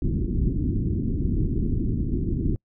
pink low-pass noise, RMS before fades -24 dBFS, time 0.02-2.56 s, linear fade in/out 2 ms, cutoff 350 Hz, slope 48 dB/octave, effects noise-tail reverb RT60 0.1 s tail -26 dB re dry

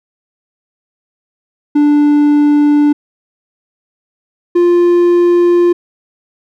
triangle tone pair in turn, 293.7 / 349.3 Hz, D4 / F4, 0 / 0 cents, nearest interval minor third, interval 300 cents, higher second, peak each -4 dBFS, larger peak neither, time 1.75-2.93 / 4.55-5.73 s, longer neither, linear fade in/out 10 ms, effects none

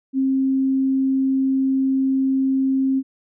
sine tone, 266.6 Hz, C4, 33 cents sharp, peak -16 dBFS, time 0.13-3.03 s, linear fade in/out 50 ms, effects none

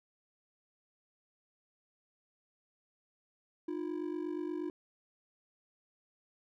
triangle ring-modulated tone, 329.7 Hz, E4, in tune, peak -30 dBFS, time 3.68-4.7 s, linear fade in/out 2 ms, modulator 24.2 Hz, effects none

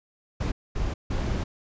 brown noise bursts at uneven times, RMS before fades -27 dBFS, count 3, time 0.4-0.52 / 0.75-0.94 / 1.1-1.44 s, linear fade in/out 10 ms, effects resampled to 16000 Hz

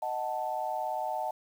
sine chord, D# diminished, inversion none, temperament equal, 622.3 / 740 / 880 Hz, D#5 / F#5 / A5, 0 / 0 / 0 cents, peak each -36 / -34 / -34 dBFS, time 0.02-1.31 s, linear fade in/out 5 ms, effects 9-bit

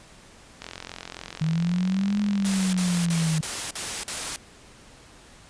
click train, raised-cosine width 0.2 ms, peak -18 dBFS, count 115, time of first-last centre 0.62-3.223 s, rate 43.8 Hz
sine linear two-way sweep, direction up then down, 155.56 to 207.7 to 155.56 Hz, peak -21 dBFS, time 1.41-3.41 s, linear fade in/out 5 ms, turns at 2.2 s
white noise bursts, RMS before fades -30 dBFS, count 6, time 2.45-4.36 s, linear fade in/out 0 ms, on 280 ms, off 46 ms
effects pink hiss -50 dBFS RMS until 5.49 s + resampled to 22050 Hz

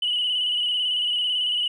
sine tone with vibrato, 2960 Hz, F#7, in tune, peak -20 dBFS, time 0.02-1.68 s, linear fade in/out 5 ms, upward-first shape square, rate 18 Hz, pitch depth 36 cents each way, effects tanh soft clip ceiling -16 dBFS

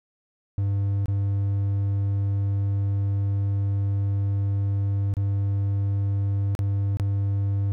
triangle tone with dropouts, 99.6 Hz, G2, 28 cents sharp, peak -19 dBFS, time 0.58-7.72 s, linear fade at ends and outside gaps 0 ms, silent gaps 1.058-1.082 / 5.139-5.168 / 6.551-6.591 / 6.971-6.998 s, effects none

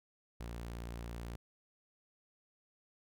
sawtooth tone, 58.27 Hz, A#1, in tune, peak -38 dBFS, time 0.4-1.36 s, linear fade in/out 5 ms, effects none

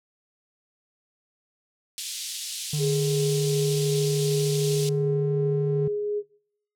pink band-pass noise, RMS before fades -34 dBFS, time 1.98-4.89 s, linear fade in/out 0 ms, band 3200 to 11000 Hz, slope 24 dB/octave
triangle tone, 149.5 Hz, D3, 31 cents sharp, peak -22 dBFS, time 2.73-5.88 s, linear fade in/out 5 ms
sine tone with tremolo, 415.3 Hz, G#4, in tune, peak -23 dBFS, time 2.78-6.23 s, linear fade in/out 50 ms, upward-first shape triangle, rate 2.7 Hz, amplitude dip 25%
effects noise-tail reverb RT60 0.7 s tail -23 dB re dry

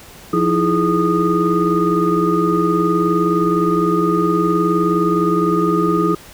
sine tone cluster, 173.8 / 316.8 / 336.2 / 420.5 / 1232 Hz, F3 / D#4 / E4 / G#4 / D#6, -8 / +31 / +34 / +22 / -17 cents, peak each -19 dBFS, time 0.33-6.15 s, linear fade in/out 5 ms, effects tanh soft clip ceiling -3 dBFS + pink hiss -40 dBFS RMS until 6.33 s

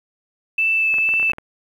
sine tone with vibrato, 2637 Hz, E7, in tune, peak -15 dBFS, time 0.58-1.32 s, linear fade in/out 5 ms, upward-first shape sine, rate 2.1 Hz, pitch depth 10 cents each way
clicks, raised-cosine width 0.5 ms, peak -19 dBFS, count 9, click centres 0.941 / 0.984 / 1.09 / 1.138 / 1.198 / 1.229 / 1.297 / 1.334 / 1.384 s
effects 8-bit

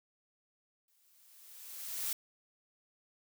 blue noise with exponential growth, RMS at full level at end -34 dBFS, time 0.88-2.13 s, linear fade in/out 2 ms, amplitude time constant 270 ms, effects none

